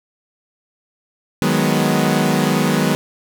sawtooth chord, G# minor seventh, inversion second, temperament equal, 155.56 / 185 / 207.7 / 246.9 Hz, D#3 / F#3 / G#3 / B3, 0 / 0 / 0 / 0 cents, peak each -16 dBFS, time 1.42-2.95 s, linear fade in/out 0 ms, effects none

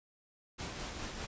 pink noise with tremolo, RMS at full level -40 dBFS, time 0.58-1.27 s, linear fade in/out 20 ms, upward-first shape triangle, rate 4.9 Hz, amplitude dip 40%, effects resampled to 16000 Hz

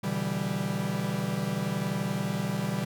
45% pulse chord, E minor seventh, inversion second, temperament equal with one note detuned, 123.47 / 144.14 / 164.81 / 196 Hz, B2 / D3 / E3 / G3, 0 / -32 / 0 / 0 cents, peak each -36 / -35 / -34 / -31 dBFS, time 0.03-2.85 s, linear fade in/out 10 ms, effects none

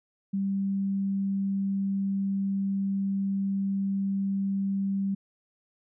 sine tone, 196 Hz, G3, in tune, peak -25 dBFS, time 0.33-5.15 s, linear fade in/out 10 ms, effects none

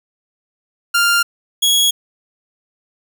sawtooth tone pair in turn, 1396.9 / 3330 Hz, F6 / G#7, 0 / +4 cents, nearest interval octave + minor third, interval 1504 cents, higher second, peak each -8 dBFS, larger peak neither, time 0.94-1.23 / 1.62-1.91 s, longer neither, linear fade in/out 10 ms, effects none

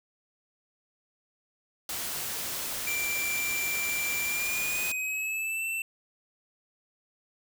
white noise, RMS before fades -34 dBFS, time 1.89-4.92 s, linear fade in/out 2 ms
square tone with pitch glide, 2356 to 2675 Hz, D7 to E7, +5 to +25 cents, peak -30 dBFS, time 2.87-5.82 s, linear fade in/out 2 ms, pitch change +220 cents, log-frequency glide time 4.23-5.65 s
effects none

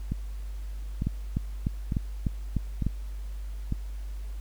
two click trains, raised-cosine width 5 ms, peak -16 / -14 dBFS, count 5 / 7, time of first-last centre 0.12-3.724 / 1.07-2.866 s, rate 1.11 / 3.34 Hz, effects added 50 Hz sine -33 dBFS peak until 4.4 s + pink hiss -56 dBFS RMS until 4.4 s

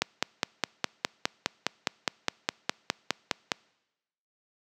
click train, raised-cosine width 0.2 ms, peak -6 dBFS, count 18, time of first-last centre 0.02-3.518 s, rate 4.86 Hz, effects noise-tail reverb RT60 1.0 s tail -26 dB re dry + high-pass 150 Hz 12 dB/octave

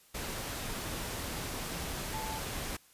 sine tone in noise, 874 Hz, A5, 12 cents flat, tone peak -39 dBFS, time 2.13-2.39 s, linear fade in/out 10 ms, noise pink, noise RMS -38 dBFS, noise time 0.14-2.77 s, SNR -4 dB, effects white hiss -62 dBFS RMS until 2.93 s + resampled to 32000 Hz

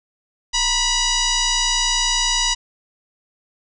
sine tone with frequency modulation, 1000 Hz, B5, 21 cents sharp, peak -16 dBFS, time 0.53-2.55 s, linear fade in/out 20 ms, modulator 970 Hz, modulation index 6.1, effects none

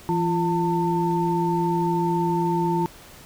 sine tone cluster, 168.6 / 344.3 / 897 Hz, E3 / F4 / A5, +39 / -25 / +33 cents, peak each -24 dBFS, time 0.09-2.86 s, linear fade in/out 0 ms, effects pink hiss -46 dBFS RMS until 3.25 s

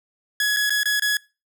sawtooth tone with dropouts, 1683 Hz, G#6, 23 cents sharp, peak -15 dBFS, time 0.4-1.17 s, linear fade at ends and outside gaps 2 ms, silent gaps 0.564-0.568 / 0.696-0.704 / 0.833-0.856 / 0.997-1.021 s, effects noise-tail reverb RT60 0.3 s tail -24 dB re dry

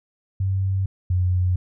sine tone pair in turn, 96 / 90.72 Hz, G2 / F#2, -36 / -34 cents, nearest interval minor second, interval 98 cents, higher first, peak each -19 / -17 dBFS, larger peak second, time 0.4-0.86 / 1.1-1.56 s, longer neither, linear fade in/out 5 ms, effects none

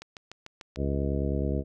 click train, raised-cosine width 0.2 ms, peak -24 dBFS, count 6, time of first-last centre 0.02-0.76 s, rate 6.76 Hz
harmonic tone, 69.6 Hz, C#2, 8 cents sharp, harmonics 1 / 2 / 3 / 4 / 5 / 6 / 7 / 9, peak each -29 / -32 / -34 / -35 / -36 / -37 / -37 / -39 dBFS, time 0.76-1.64 s, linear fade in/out 50 ms
effects none

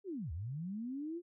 sine linear two-way sweep, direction down then up, 415.7 to 71.4 to 356.1 Hz, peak -38 dBFS, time 0.04-1.22 s, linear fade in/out 50 ms, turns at 0.32 s, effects none

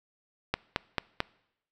click train, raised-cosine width 0.3 ms, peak -10 dBFS, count 4, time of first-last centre 0.54-1.204 s, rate 4.52 Hz, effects noise-tail reverb RT60 0.8 s tail -23 dB re dry

